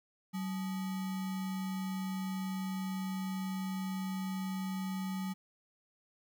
sine tone with sample-and-hold, 189 Hz, F#3, 37 cents sharp, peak -34 dBFS, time 0.33-5.34 s, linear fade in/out 20 ms, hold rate 1050 Hz, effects none

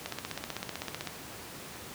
click train, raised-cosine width 0.2 ms, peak -17 dBFS, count 17, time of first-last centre 0.06-1.073 s, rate 15.8 Hz, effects pink hiss -44 dBFS RMS until 1.94 s + high-pass 100 Hz 12 dB/octave

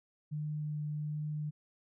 sine tone with vibrato, 150.5 Hz, D3, 43 cents sharp, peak -34 dBFS, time 0.31-1.51 s, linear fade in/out 20 ms, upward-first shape triangle, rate 1.3 Hz, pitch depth 10 cents each way, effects none

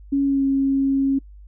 sine tone with pitch glide, 278.1 to 272.4 Hz, C#4 to C#4, +6 to -30 cents, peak -16 dBFS, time 0.12-1.19 s, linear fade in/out 10 ms, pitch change -36 cents, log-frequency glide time 0.24-0.44 s, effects noise-tail reverb RT60 0.1 s tail -25 dB re dry + added 50 Hz sine -40 dBFS peak until 1.47 s

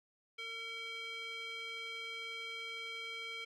square tone with band-pass filter, 455.5 Hz, A#4, 40 cents flat, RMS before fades -44 dBFS, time 0.38-3.45 s, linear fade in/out 10 ms, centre 2700 Hz, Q 8.5, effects none

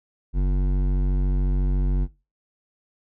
triangle tone with hard clipping, 47 Hz, F#1, 28 cents sharp, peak -20 dBFS, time 0.33-2.08 s, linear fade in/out 50 ms, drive 16 dB, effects noise-tail reverb RT60 0.3 s tail -22 dB re dry

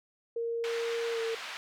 sine tone with pitch glide, 464.3 to 454.5 Hz, A#4 to A#4, -7 to -44 cents, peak -30 dBFS, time 0.36-1.35 s, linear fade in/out 5 ms, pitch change -37 cents, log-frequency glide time 1.12-1.2 s
pink band-pass noise, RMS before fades -41 dBFS, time 0.64-1.57 s, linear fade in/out 0 ms, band 1300 to 3700 Hz, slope 12 dB/octave
effects none

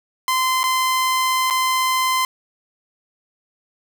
sawtooth tone with dropouts, 1034 Hz, C6, 21 cents flat, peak -13 dBFS, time 0.28-2.25 s, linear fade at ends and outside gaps 1 ms, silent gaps 0.632-0.639 / 1.501-1.507 s, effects none

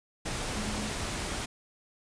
sine tone in noise, 211.2 Hz, G#3, 29 cents sharp, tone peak -35 dBFS, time 0.55-0.9 s, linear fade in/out 10 ms, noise pink, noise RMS -34 dBFS, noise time 0.25-1.46 s, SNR -4 dB, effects resampled to 22050 Hz

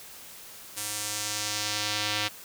square tone with band-pass filter sweep, 105 Hz, G#2, 19 cents sharp, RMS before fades -31 dBFS, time 0.76-2.29 s, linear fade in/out 20 ms, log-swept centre 9800 to 3400 Hz, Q 1.2, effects white hiss -46 dBFS RMS until 2.44 s

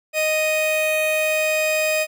45% pulse tone pair together, 622.3 / 2489 Hz, D#5 / D#7, 0 / 0 cents, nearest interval 2 octaves, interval 2400 cents, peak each -20 / -23 dBFS, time 0.13-2.07 s, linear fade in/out 50 ms, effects none

